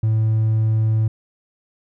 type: tone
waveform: triangle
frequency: 110 Hz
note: A2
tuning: in tune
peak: -12 dBFS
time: 0.03-1.08 s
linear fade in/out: 5 ms
effects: tanh soft clip ceiling -9 dBFS